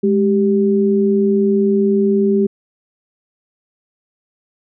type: tone pair together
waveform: sine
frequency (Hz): 207.7 / 391.6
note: G#3 / G4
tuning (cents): 0 / -2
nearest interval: major seventh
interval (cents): 1098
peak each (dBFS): -14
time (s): 0.03-2.47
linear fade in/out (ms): 10
effects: none